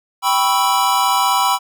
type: chord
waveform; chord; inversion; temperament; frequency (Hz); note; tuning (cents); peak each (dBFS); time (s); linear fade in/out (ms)
square; C# half-diminished seventh; second; equal; 784 / 987.8 / 1108.7 / 1318.5; G5 / B5 / C#6 / E6; 0 / 0 / 0 / 0; -20 / -17 / -23 / -22; 0.22-1.59; 50
effects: none